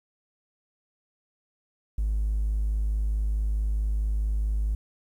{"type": "tone", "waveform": "triangle", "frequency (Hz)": 52.3, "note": "G#1", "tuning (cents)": 13, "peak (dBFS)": -20, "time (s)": [1.98, 4.75], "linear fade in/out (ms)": 5, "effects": ["tanh soft clip ceiling -19 dBFS", "10-bit"]}